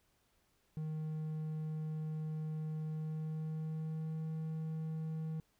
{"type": "tone with pitch glide", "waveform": "triangle", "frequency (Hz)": [155.9, 158.72], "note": ["D#3", "D#3"], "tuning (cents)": [4, 35], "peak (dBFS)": -35, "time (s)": [0.77, 5.4], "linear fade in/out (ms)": 0, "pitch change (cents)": 31, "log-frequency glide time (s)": [2.86, 4.24], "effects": ["pink hiss -75 dBFS RMS until 5.59 s"]}